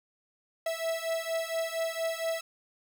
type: beating tone pair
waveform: 45% pulse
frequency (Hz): 654 / 658.3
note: E5 / E5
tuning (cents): -14 / -3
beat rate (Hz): 4.3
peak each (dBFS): -33 / -33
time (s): 0.66-2.41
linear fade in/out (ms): 5
effects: none